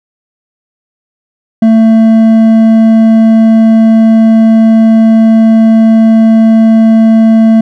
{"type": "tone with hard clipping", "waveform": "triangle", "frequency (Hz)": 223.2, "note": "A3", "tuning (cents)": 25, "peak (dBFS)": -3, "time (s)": [1.62, 7.61], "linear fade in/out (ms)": 5, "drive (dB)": 9, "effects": []}